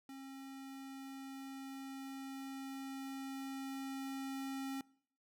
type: tone with level ramp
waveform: square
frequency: 269.7 Hz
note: C#4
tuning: 47 cents flat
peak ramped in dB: -49 to -40 dBFS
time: 0.09-4.81 s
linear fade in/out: 2 ms
effects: noise-tail reverb RT60 0.6 s tail -23 dB re dry